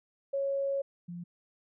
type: tone pair in turn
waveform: sine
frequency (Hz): 552 / 173.87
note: C#5 / F3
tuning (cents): -7 / -7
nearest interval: octave + minor sixth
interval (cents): 2000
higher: first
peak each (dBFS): -28 / -38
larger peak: first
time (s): 0.33-0.82 / 1.08-1.24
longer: first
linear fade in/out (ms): 10
effects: none